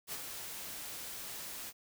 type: noise with ADSR envelope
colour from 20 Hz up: white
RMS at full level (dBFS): -39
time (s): 0.07-1.73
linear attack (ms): 54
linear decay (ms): 52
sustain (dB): -5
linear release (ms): 49
effects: none